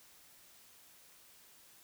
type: silence
effects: white hiss -61 dBFS RMS until 1.83 s